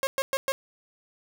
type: tone bursts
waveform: sawtooth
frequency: 540 Hz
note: C#5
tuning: 45 cents flat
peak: -20 dBFS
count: 4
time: 0.03-0.52 s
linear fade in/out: 0 ms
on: 40 ms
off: 110 ms
effects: 8-bit